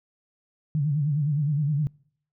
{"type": "tone with vibrato", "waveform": "sine", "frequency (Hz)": 147.1, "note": "D3", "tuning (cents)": 3, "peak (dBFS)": -21, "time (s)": [0.75, 1.87], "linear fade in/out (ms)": 0, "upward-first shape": "sine", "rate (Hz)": 9.7, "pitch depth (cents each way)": 110, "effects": ["noise-tail reverb RT60 0.6 s tail -26 dB re dry"]}